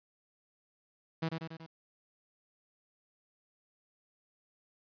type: tone with echo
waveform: sawtooth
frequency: 162.6 Hz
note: E3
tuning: 23 cents flat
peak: -27 dBFS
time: 1.22-1.29 s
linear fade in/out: 10 ms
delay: 94 ms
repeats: 4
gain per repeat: -4 dB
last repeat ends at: 1.666 s
effects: resampled to 11025 Hz + 10-bit